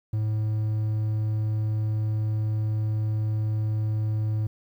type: tone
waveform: triangle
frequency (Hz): 108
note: A2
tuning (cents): -32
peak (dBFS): -21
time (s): 0.13-4.47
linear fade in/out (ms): 5
effects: 10-bit